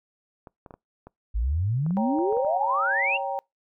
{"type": "clicks", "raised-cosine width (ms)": 1, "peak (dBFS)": -29, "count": 11, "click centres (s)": [0.472, 0.662, 0.708, 0.74, 1.07, 1.864, 1.908, 2.188, 2.326, 2.37, 2.448]}
{"type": "exponential sweep", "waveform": "sine", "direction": "up", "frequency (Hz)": [49.59, 2867], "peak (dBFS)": -22, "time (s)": [1.34, 3.18], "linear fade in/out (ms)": 20}
{"type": "chord", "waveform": "sine", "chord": "G diminished", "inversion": "second", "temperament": "equal with one note detuned", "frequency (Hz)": [554.4, 784, 935], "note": ["Db5", "G5", "Bb5"], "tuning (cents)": [0, 0, 5], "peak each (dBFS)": [-31, -29, -33], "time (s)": [1.97, 3.39], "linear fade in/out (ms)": 0}
{"effects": ["noise-tail reverb RT60 0.2 s tail -26 dB re dry"]}